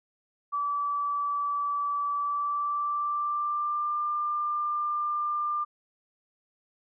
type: tone with pitch glide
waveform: sine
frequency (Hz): 1154 to 1194.7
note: D6 to D6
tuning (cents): -31 to +29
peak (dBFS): -26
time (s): 0.52-5.65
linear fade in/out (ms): 20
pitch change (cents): +60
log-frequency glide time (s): 2.15-3.99
effects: none